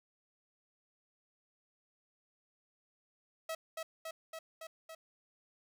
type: tone with echo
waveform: sawtooth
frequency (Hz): 646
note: E5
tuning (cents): -35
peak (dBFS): -33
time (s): 3.49-3.55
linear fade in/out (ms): 5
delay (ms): 280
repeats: 5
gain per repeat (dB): -2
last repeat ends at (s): 4.95
effects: none